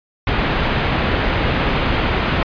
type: low-pass noise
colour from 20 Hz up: pink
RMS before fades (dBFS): -18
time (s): 0.27-2.43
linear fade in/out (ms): 2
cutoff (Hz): 3300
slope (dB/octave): 24
effects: resampled to 11025 Hz